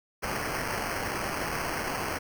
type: noise with sample-and-hold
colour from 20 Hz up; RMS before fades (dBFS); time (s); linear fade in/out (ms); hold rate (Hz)
white; -32; 0.22-2.19; 20; 3675
effects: none